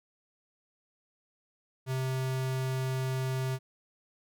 square tone, 130.81 Hz, C3, in tune, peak -30 dBFS, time 1.86-3.59 s, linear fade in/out 50 ms, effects none

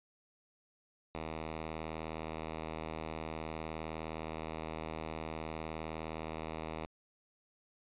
5% pulse tone, 79.5 Hz, D#2, 38 cents sharp, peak -28 dBFS, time 1.15-6.86 s, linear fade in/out 0 ms, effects resampled to 8000 Hz

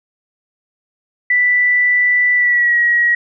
sine tone with pitch glide, 1975.5 to 1904.9 Hz, B6 to A#6, 0 to +37 cents, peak -10 dBFS, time 1.3-3.15 s, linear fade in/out 5 ms, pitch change -63 cents, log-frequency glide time 2.35-2.77 s, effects none

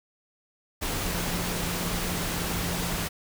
sine tone in noise, 174.7 Hz, F3, 1 cent sharp, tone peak -34 dBFS, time 1.04-3.07 s, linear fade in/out 20 ms, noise pink, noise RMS -30 dBFS, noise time 0.81-3.09 s, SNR -7 dB, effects none

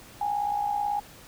sine tone with amplitude modulation, 823 Hz, G#5, 16 cents flat, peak -22 dBFS, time 0.21-1 s, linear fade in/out 5 ms, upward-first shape sine, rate 58.3 Hz, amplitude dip 60%, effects pink hiss -49 dBFS RMS until 1.27 s

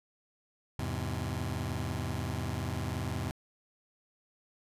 sawtooth chord, E augmented, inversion none, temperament just, 82.41 / 103.01 / 128.76 Hz, E2 / G#2 / B#2, 0 / -14 / -27 cents, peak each -33 dBFS, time 0.79-3.31 s, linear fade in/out 0 ms, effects resampled to 32000 Hz

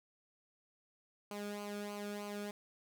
sawtooth tone with flanger, 205.6 Hz, G#3, 17 cents flat, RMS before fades -43 dBFS, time 1.31-2.51 s, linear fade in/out 2 ms, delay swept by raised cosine 0.55 to 1.05 ms, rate 3.2 Hz, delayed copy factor -0.7, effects none

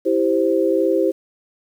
sine chord, C major, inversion first, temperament equal, 329.6 / 392 / 523.3 Hz, E4 / G4 / C5, 0 / 0 / 0 cents, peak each -19 dBFS, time 0.05-1.12 s, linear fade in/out 20 ms, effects 8-bit

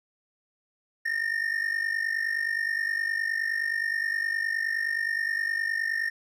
triangle ring-modulated tone, 1824 Hz, A#6, 38 cents flat, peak -21 dBFS, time 1.05-6.1 s, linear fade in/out 10 ms, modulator 24.8 Hz, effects none

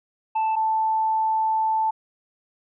triangle / sine tone pair in turn, 880 / 880 Hz, A5 / A5, 0 / 0 cents, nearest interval unison, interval 0 cents, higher neither, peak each -18 / -19 dBFS, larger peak first, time 0.35-0.56 / 0.56-1.91 s, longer second, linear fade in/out 10 ms, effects resampled to 8000 Hz

